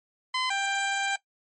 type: tone pair in turn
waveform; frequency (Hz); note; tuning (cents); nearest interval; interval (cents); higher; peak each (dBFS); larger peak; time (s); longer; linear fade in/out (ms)
15% pulse; 1024 / 789.9; C6 / G5; -38 / +13; major third; 449; first; -19; neither; 0.34-0.5 / 0.5-1.16; second; 5
effects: noise-tail reverb RT60 0.1 s tail -18 dB re dry + MP3 32 kbps